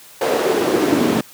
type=noise with high-pass filter sweep; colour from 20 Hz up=brown; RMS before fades=-17 dBFS; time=0.21-1.21 s; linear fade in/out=5 ms; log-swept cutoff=540 to 250 Hz; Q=2.8; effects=white hiss -43 dBFS RMS until 1.33 s + high-pass 80 Hz 12 dB/octave

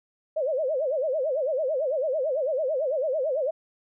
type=tone with vibrato; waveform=sine; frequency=570 Hz; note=C#5; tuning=48 cents sharp; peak=-23 dBFS; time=0.36-3.51 s; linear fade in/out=10 ms; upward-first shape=sine; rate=9 Hz; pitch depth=220 cents each way; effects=none

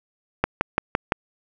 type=click train; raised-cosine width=0.5 ms; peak=-3 dBFS; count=5; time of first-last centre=0.44-1.121 s; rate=5.87 Hz; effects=none

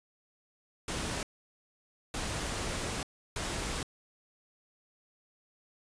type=noise bursts at uneven times; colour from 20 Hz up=pink; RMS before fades=-35 dBFS; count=3; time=0.88-1.23 / 2.14-3.03 / 3.36-3.83 s; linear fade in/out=2 ms; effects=resampled to 22050 Hz

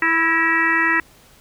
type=harmonic tone with a mistuned harmonic; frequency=329.6 Hz; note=E4; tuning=in tune; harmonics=1 / 3 / 4 / 5 / 6 / 7 / 8; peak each=-25 / -25 / -24 / -23 / -17 / -28 / -28 dBFS; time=0.02-1 s; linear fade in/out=2 ms; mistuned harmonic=6; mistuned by=-53 cents; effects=pink hiss -50 dBFS RMS until 1.4 s

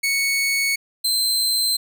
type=tone pair in turn; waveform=sawtooth; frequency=2217 / 4106 Hz; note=C#7 / C8; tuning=0 / -33 cents; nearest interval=major seventh; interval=1067 cents; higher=second; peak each=-15 dBFS; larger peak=neither; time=0.03-0.76 / 1.04-1.77 s; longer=neither; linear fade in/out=10 ms; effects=none

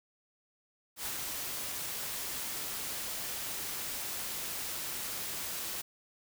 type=noise with ADSR envelope; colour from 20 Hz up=white; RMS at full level=-36 dBFS; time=0.96-5.82 s; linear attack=93 ms; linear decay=52 ms; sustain=-2 dB; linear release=12 ms; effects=none

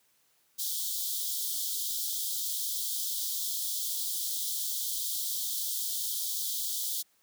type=high-pass noise; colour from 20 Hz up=white; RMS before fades=-33 dBFS; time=0.58-7.03 s; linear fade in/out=20 ms; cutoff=3200 Hz; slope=96 dB/octave; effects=white hiss -69 dBFS RMS until 7.22 s + high-pass 80 Hz 12 dB/octave

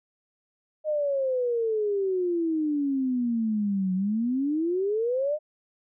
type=exponential two-way sweep; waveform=sine; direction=down then up; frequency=622.3 to 183.1 to 622.3 Hz; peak=-23 dBFS; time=0.84-5.39 s; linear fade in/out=50 ms; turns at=3.94 s; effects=none

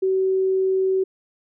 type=tone; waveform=sine; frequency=379.5 Hz; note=F#4; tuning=44 cents sharp; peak=-17 dBFS; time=0.02-1.04 s; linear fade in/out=10 ms; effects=none

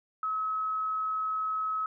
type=tone; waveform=sine; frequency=1284 Hz; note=E6; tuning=46 cents flat; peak=-28 dBFS; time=0.23-1.86 s; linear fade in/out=2 ms; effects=none

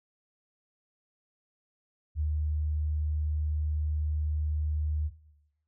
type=tone; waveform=sine; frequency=76 Hz; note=D#2; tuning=40 cents flat; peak=-26 dBFS; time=2.15-5.11 s; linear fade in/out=50 ms; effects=noise-tail reverb RT60 0.9 s tail -17 dB re dry

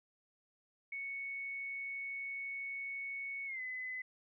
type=tone with pitch glide; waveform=sine; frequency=2217 to 2021 Hz; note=C#7 to B6; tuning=0 to +39 cents; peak=-39 dBFS; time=0.92-4.02 s; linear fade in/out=5 ms; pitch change=-161 cents; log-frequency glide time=3.46-3.61 s; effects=none

